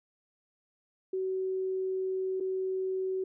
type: tone with dropouts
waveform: sine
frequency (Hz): 377.1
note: F#4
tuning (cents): +33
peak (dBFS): -29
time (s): 1.13-3.24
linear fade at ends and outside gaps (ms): 5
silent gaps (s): 2.401-2.406
effects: none